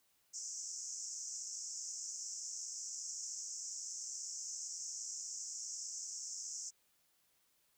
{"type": "band-pass noise", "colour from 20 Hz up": "white", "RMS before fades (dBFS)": -45, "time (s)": [0.33, 6.71], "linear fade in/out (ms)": 20, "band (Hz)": [5400, 7600], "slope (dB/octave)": 96, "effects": ["white hiss -75 dBFS RMS until 7.77 s"]}